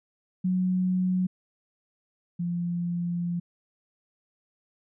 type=tone pair in turn; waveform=sine; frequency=183.8 / 173.48 Hz; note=F#3 / F3; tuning=-11 / -11 cents; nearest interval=minor second; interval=100 cents; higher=first; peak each=-22 / -26 dBFS; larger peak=first; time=0.44-1.27 / 2.39-3.4 s; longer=second; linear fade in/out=10 ms; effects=none